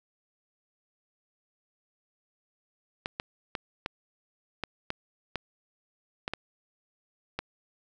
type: clicks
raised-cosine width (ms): 0.3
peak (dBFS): -15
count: 10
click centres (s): 3.059 / 3.199 / 3.552 / 3.861 / 4.637 / 4.904 / 5.357 / 6.279 / 6.336 / 7.39
effects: none